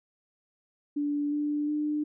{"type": "tone with pitch steps", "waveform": "sine", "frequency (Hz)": [290.9, 295.1, 299.4], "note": ["D4", "D4", "D4"], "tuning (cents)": [-16, 8, 33], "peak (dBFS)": -26, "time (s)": [0.96, 2.04], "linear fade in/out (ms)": 10, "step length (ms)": 360, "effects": []}